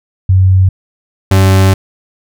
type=tone pair in turn; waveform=sine / 40% pulse; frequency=93.9 / 95.71 Hz; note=F#2 / G2; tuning=+26 / -41 cents; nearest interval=unison; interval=33 cents; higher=second; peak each=-4 dBFS; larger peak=neither; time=0.29-0.69 / 1.31-1.74 s; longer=second; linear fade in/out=5 ms; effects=none